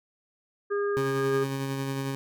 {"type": "harmonic tone", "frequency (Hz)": 406.4, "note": "G#4", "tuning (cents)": -38, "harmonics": [1, 3, 4], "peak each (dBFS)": [-25, -35, -37], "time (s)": [0.7, 1.45], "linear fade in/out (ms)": 20}
{"type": "tone with tremolo", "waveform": "20% pulse", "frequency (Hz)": 136.1, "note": "C#3", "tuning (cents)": -31, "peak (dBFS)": -23, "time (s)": [0.97, 2.15], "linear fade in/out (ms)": 0, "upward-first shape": "sine", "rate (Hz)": 11, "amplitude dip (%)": 25}
{"effects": []}